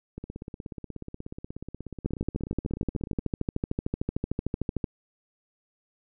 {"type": "two click trains", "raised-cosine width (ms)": 3, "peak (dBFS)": [-14, -24], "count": [38, 51], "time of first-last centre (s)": [[2.06, 4.842], [0.18, 3.192]], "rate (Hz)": [13.3, 16.6], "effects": []}